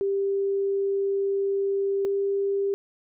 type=tone pair in turn; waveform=sine; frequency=394.7 / 396.7 Hz; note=G4 / G4; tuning=+12 / +21 cents; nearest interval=unison; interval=9 cents; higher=second; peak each=-22 dBFS; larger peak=neither; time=0.01-2.05 / 2.05-2.74 s; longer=first; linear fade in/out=0 ms; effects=none